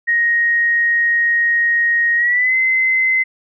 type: tone with pitch glide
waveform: sine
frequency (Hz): 1874 to 2055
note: A#6 to C7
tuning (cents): +9 to -32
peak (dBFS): -12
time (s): 0.07-3.24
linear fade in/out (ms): 20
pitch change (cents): +159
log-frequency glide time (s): 2.16-2.55
effects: none